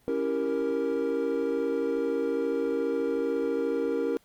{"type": "chord", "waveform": "triangle", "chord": "C# diminished seventh", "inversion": "none", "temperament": "equal", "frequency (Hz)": [277.2, 329.6, 392, 466.2], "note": ["C#4", "E4", "G4", "Bb4"], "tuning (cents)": [0, 0, 0, 0], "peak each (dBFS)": [-30, -32, -31, -26], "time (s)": [0.08, 4.17], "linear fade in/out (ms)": 0, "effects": ["pink hiss -63 dBFS RMS until 4.24 s", "Opus 24 kbps"]}